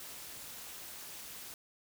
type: noise with amplitude modulation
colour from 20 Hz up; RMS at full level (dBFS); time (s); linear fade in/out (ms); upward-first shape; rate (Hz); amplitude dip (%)
white; -44; 0-1.54; 2; sine; 259; 70
effects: none